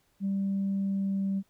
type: tone with pitch glide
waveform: sine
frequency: 196 to 194.87 Hz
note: G3 to G3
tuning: 0 to -10 cents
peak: -25 dBFS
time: 0.2-1.43 s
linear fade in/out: 50 ms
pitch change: -10 cents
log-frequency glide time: 0.8-1.31 s
effects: tanh soft clip ceiling -23 dBFS + pink hiss -70 dBFS RMS until 1.49 s